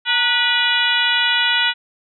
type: harmonic tone with a mistuned harmonic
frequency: 487.8 Hz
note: B4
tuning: 21 cents flat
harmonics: 2 / 3 / 4 / 5 / 6 / 7 / 8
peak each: -26 / -20 / -23 / -24 / -20 / -21 / -26 dBFS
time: 0.05-1.74 s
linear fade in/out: 50 ms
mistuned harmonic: 2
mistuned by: -99 cents
effects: none